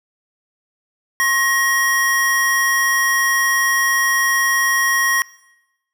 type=tone pair together; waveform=square; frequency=1078 / 1888.1 Hz; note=C#6 / A#6; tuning=-49 / +22 cents; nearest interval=minor seventh; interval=971 cents; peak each=-22 / -16 dBFS; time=1.2-5.22 s; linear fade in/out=0 ms; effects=noise-tail reverb RT60 0.9 s tail -21 dB re dry